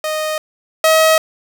sawtooth tone pair in turn, 620 / 637.1 Hz, D#5 / D#5, -6 / +41 cents, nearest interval unison, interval 47 cents, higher second, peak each -14 / -5 dBFS, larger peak second, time 0.04-0.38 / 0.84-1.18 s, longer neither, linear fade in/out 2 ms, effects none

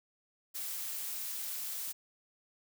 blue noise, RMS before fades -39 dBFS, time 0.54-1.93 s, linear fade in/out 20 ms, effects none

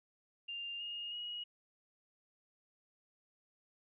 sine tone with pitch steps, 2797 / 2846 / 2896 Hz, F7 / F7 / F#7, +2 / +32 / -38 cents, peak -40 dBFS, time 0.48-1.44 s, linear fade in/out 10 ms, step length 320 ms, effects none

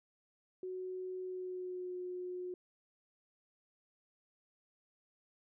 sine tone with pitch glide, 370 to 361.8 Hz, F#4 to F#4, 0 to -39 cents, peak -39 dBFS, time 0.63-2.54 s, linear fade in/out 2 ms, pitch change -39 cents, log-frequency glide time 1.22-1.96 s, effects none

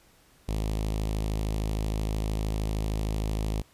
sawtooth tone with notch filter, 53.1 Hz, G#1, 39 cents sharp, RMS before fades -29 dBFS, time 0.48-3.62 s, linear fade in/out 10 ms, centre 1500 Hz, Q 0.99, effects pink hiss -60 dBFS RMS until 3.73 s + resampled to 32000 Hz

